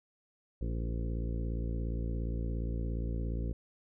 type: harmonic tone with a mistuned harmonic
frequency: 57.2 Hz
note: A#1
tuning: 32 cents flat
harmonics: 1 / 2 / 3 / 4 / 5 / 6 / 7 / 8 / 9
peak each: -33 / -39 / -43 / -45 / -47 / -49 / -50 / -51 / -52 dBFS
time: 0.61-3.53 s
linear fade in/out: 5 ms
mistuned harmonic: 6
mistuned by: -28 cents
effects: none